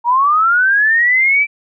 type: linear sweep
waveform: sine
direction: up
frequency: 927 to 2342 Hz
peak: -9 dBFS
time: 0.04-1.47 s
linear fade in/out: 50 ms
effects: none